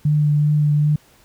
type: tone with vibrato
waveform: sine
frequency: 148.9 Hz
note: D3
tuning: 24 cents sharp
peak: -13 dBFS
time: 0.05-0.96 s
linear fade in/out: 5 ms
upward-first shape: triangle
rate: 2.6 Hz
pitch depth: 16 cents each way
effects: pink hiss -53 dBFS RMS until 1.24 s